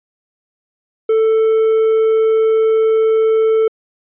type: tone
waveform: triangle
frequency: 442.4 Hz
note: A4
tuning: 9 cents sharp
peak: -8 dBFS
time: 1.09-3.68 s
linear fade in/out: 5 ms
effects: resampled to 8000 Hz